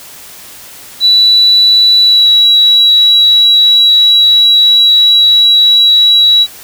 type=tone with pitch glide; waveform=sine; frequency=3951 to 3899 Hz; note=B7 to B7; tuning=0 to -23 cents; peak=-3 dBFS; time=1-6.47 s; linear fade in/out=50 ms; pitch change=-23 cents; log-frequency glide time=2.02-2.29 s; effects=white hiss -32 dBFS RMS until 6.63 s